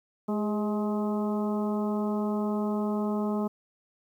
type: harmonic tone with a mistuned harmonic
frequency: 210.8 Hz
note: G#3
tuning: 26 cents sharp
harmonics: 1 / 2 / 3 / 4 / 5 / 6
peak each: -27 / -33 / -37 / -39 / -41 / -43 dBFS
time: 0.28-3.48 s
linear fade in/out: 10 ms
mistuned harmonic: 2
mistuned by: -37 cents
effects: 10-bit